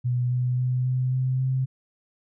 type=tone with pitch steps; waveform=sine; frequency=123.47 / 124.9 / 126.36 / 127.82 / 129.31 / 130.81 Hz; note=B2 / B2 / B2 / C3 / C3 / C3; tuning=0 / +20 / +40 / -40 / -20 / 0 cents; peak=-21 dBFS; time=0.04-1.66 s; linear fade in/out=20 ms; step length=270 ms; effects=none